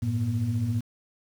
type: tone cluster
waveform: sine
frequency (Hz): 98.2 / 112.9 / 240.5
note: G2 / A2 / B3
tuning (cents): +4 / +45 / -46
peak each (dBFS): -31 / -25 / -30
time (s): 0.02-0.81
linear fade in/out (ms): 10
effects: tanh soft clip ceiling -16 dBFS + 8-bit